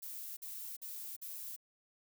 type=noise bursts; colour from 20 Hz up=violet; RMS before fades=-45 dBFS; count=4; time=0.02-1.564 s; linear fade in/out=10 ms; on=350 ms; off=48 ms; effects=none